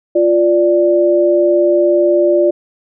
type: tone pair together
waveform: sine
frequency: 349.2 / 587.3 Hz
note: F4 / D5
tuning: 0 / 0 cents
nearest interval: major sixth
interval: 900 cents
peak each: -11 dBFS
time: 0.15-2.51 s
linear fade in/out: 10 ms
effects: none